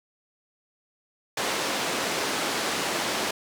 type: band-pass noise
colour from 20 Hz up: pink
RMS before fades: -28 dBFS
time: 1.37-3.31 s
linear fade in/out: 5 ms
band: 310 to 7500 Hz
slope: 12 dB/octave
effects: none